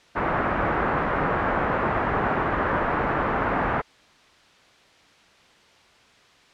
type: low-pass noise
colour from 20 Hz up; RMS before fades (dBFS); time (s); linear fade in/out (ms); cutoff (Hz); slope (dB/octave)
white; -24; 0.15-3.82; 20; 1500; 24
effects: white hiss -54 dBFS RMS until 6.53 s + low-pass 4000 Hz 12 dB/octave